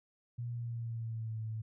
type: tone with pitch glide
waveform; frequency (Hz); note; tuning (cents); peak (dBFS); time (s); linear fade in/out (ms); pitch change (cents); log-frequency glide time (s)
sine; 119.6 to 110.31; A#2 to A2; +45 to +5; -36; 0.38-1.62; 10; -140; 0.5-1.39
effects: none